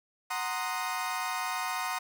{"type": "chord", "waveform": "30% pulse", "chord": "C half-diminished seventh", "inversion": "second", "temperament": "equal", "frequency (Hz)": [740, 932.3, 1046.5, 1244.5], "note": ["Gb5", "Bb5", "C6", "Eb6"], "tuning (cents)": [0, 0, 0, 0], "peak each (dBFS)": -34, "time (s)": [0.3, 1.99], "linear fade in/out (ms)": 10, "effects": []}